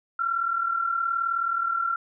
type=tone pair together; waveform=sine; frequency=1357.9 / 1396.9 Hz; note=F6 / F6; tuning=-49 / 0 cents; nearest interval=unison; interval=49 cents; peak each=-24 / -30 dBFS; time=0.19-1.96 s; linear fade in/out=5 ms; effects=none